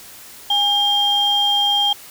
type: tone pair together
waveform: sine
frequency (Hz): 819 / 3201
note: G#5 / G7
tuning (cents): -24 / +36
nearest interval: 2 octaves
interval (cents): 2360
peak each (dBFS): -19 / -14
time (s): 0.5-1.93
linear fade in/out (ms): 5
effects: tanh soft clip ceiling -9 dBFS + white hiss -40 dBFS RMS until 2.1 s